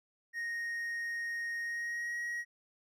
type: tone with pitch glide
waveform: triangle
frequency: 1864 to 1897.7 Hz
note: A#6 to A#6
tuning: -1 to +30 cents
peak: -33 dBFS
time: 0.33-2.45 s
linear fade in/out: 50 ms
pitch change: +31 cents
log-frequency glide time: 1.61-2.17 s
effects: none